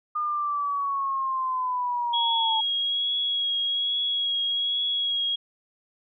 sine linear sweep, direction down, 1218 to 880 Hz, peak -24 dBFS, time 0.15-2.61 s, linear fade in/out 10 ms
sine tone with vibrato, 3317 Hz, G#7, 3 cents flat, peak -23 dBFS, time 2.13-5.36 s, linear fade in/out 10 ms, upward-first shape triangle, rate 1.2 Hz, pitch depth 21 cents each way
effects none

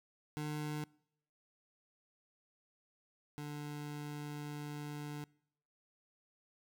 25% pulse tone pair in turn, 150.4 / 147.56 Hz, D3 / D3, +42 / +9 cents, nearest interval unison, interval 33 cents, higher first, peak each -34 / -38 dBFS, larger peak first, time 0.37-0.84 / 3.38-5.24 s, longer second, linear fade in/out 0 ms, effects noise-tail reverb RT60 0.7 s tail -25 dB re dry

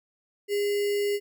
sine tone with sample-and-hold, 408.2 Hz, G#4, 30 cents flat, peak -23 dBFS, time 0.48-1.2 s, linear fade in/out 50 ms, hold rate 2450 Hz, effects none

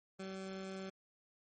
20% pulse tone, 191.1 Hz, G3, 44 cents flat, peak -38 dBFS, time 0.19-0.9 s, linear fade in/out 10 ms, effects MP3 32 kbps

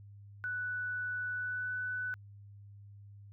sine tone with pitch glide, 1484 to 1495.2 Hz, F#6 to F#6, +5 to +18 cents, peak -34 dBFS, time 0.44-2.14 s, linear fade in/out 0 ms, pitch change +13 cents, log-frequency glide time 1.33-1.73 s, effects added 101 Hz sine -50 dBFS peak until 3.32 s

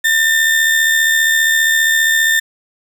35% pulse tone with amplitude modulation, 1800 Hz, A6, 39 cents sharp, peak -7 dBFS, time 0.04-2.4 s, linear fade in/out 10 ms, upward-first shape sine, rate 75 Hz, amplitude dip 40%, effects none

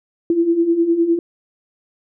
sine beating tone pair, 329.6 / 339.4 Hz, E4 / F4, 0 / -49 cents, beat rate 9.8 Hz, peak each -20 / -14 dBFS, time 0.3-1.19 s, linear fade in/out 2 ms, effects none

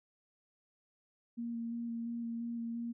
sine tone with vibrato, 233.1 Hz, A#3, in tune, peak -36 dBFS, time 1.37-2.93 s, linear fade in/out 20 ms, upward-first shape square, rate 2.9 Hz, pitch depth 12 cents each way, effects none

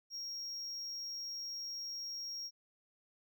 triangle tone, 5588 Hz, F8, in tune, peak -39 dBFS, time 0.1-2.51 s, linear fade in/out 50 ms, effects none

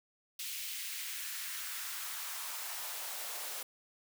white noise with high-pass filter sweep, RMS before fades -41 dBFS, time 0.39-3.63 s, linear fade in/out 5 ms, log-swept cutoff 2800 to 520 Hz, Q 1.5, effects none

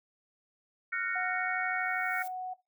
sine chord, Gb major seventh, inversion third, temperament just, 1387.5 / 1480 / 1850 / 2220 Hz, F6 / Gb6 / Bb6 / Db7, -12 / 0 / -14 / +2 cents, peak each -36 dBFS, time 0.92-2.23 s, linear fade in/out 10 ms
sine tone with pitch glide, 734 to 739.1 Hz, F#5 to F#5, -14 to -2 cents, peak -34 dBFS, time 1.15-2.54 s, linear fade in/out 10 ms, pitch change +12 cents, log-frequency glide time 1.28-1.6 s
violet noise with exponential growth, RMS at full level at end -45 dBFS, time 1.59-2.28 s, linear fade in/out 5 ms, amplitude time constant 150 ms
effects noise-tail reverb RT60 0.2 s tail -17 dB re dry

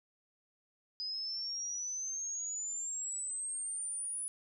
sine exponential sweep, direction up, 4978 to 9956 Hz, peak -36 dBFS, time 1-4.28 s, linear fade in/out 0 ms, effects none

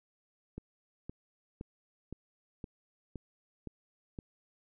click train, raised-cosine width 3 ms, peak -28 dBFS, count 8, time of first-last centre 0.58-4.188 s, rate 1.94 Hz, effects none

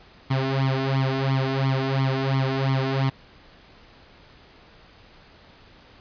sawtooth tone with flanger, 133.9 Hz, C3, 40 cents sharp, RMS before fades -23 dBFS, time 0.3-3.1 s, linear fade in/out 10 ms, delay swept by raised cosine 0.91 to 2.91 ms, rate 2.9 Hz, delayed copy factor +0.9, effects pink hiss -51 dBFS RMS until 6 s + resampled to 11025 Hz

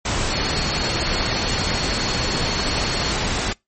sine tone in noise, 4352 Hz, C#8, 33 cents flat, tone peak -27 dBFS, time 0.3-3.12 s, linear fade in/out 5 ms, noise pink, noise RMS -22 dBFS, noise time 0.05-3.53 s, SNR -8 dB, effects noise-tail reverb RT60 0.2 s tail -26 dB re dry + MP3 32 kbps

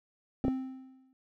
triangle tone with exponential decay, 261.6 Hz, C4, in tune, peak -23 dBFS, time 0.44-1.13 s, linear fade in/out 0 ms, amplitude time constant 150 ms
clicks, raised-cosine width 2 ms, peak -17 dBFS, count 2, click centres 0.45 / 0.482 s
effects none

